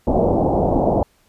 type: low-pass noise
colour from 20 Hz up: white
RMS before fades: -17 dBFS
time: 0.07-1.03 s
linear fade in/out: 2 ms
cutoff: 790 Hz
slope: 48 dB/octave
effects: pink hiss -59 dBFS RMS until 1.28 s + resampled to 32000 Hz